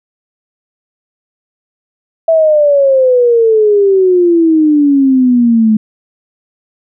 sine exponential sweep, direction down, 660 to 213.8 Hz, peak -5 dBFS, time 2.28-5.77 s, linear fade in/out 5 ms, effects none

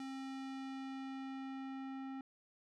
square tone with low-pass filter sweep, 267.4 Hz, C4, 38 cents sharp, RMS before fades -45 dBFS, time 0-2.21 s, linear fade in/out 2 ms, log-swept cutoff 6700 to 1800 Hz, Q 0.73, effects none

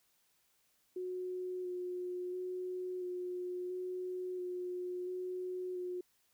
sine tone with vibrato, 363 Hz, F#4, 33 cents flat, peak -37 dBFS, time 0.96-6.01 s, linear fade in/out 5 ms, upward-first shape square, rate 0.73 Hz, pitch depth 13 cents each way, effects white hiss -74 dBFS RMS until 6.33 s

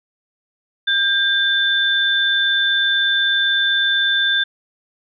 sine tone pair together, 1597 / 3542 Hz, G6 / A7, +32 / +11 cents, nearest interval octave + major second, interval 1379 cents, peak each -17 dBFS, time 0.87-4.44 s, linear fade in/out 10 ms, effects none

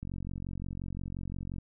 click train, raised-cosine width 5 ms, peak -26 dBFS, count 72, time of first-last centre 0.03-1.584 s, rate 45.7 Hz, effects none

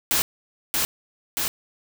white noise with echo, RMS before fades -21 dBFS, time 0.11-0.22 s, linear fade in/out 0 ms, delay 630 ms, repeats 2, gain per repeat -2 dB, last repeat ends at 1.48 s, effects none

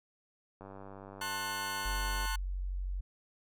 click train, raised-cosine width 1 ms, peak -34 dBFS, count 162, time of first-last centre 0.61-2.255 s, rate 97.9 Hz
sawtooth chord, F# diminished, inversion first, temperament just, 888 / 1065.6 / 1480 Hz, A5 / C6 / F#6, +16 / +31 / 0 cents, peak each -36 / -37 / -35 dBFS, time 1.21-2.36 s, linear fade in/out 5 ms
sine tone, 46.25 Hz, F#1, in tune, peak -33 dBFS, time 1.85-3.01 s, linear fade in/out 10 ms
effects none

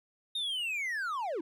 triangle linear sweep, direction down, 3729 to 291 Hz, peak -30 dBFS, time 0.35-1.41 s, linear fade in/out 5 ms, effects none

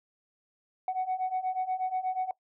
sine beating tone pair, 740 / 748.3 Hz, F#5 / F#5, 0 / +19 cents, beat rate 8.3 Hz, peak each -31 / -29 dBFS, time 0.88-2.31 s, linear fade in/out 2 ms, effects noise-tail reverb RT60 0.1 s tail -21 dB re dry + tanh soft clip ceiling -24 dBFS

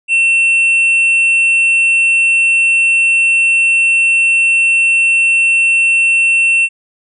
sine tone with tanh clipping, 2700 Hz, E7, 41 cents sharp, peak -9 dBFS, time 0.08-6.69 s, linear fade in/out 50 ms, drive 5 dB, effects resampled to 24000 Hz

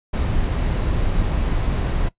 brown noise, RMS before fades -20 dBFS, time 0.13-2.09 s, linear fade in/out 10 ms, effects noise-tail reverb RT60 0.1 s tail -18 dB re dry + resampled to 8000 Hz

